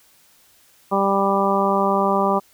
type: harmonic tone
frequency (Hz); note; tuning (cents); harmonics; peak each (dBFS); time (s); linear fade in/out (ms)
196.9; G3; +8; 1 / 2 / 3 / 4 / 5 / 6; -23 / -23 / -23 / -23 / -23 / -23; 0.91-2.4; 20
effects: white hiss -55 dBFS RMS until 2.53 s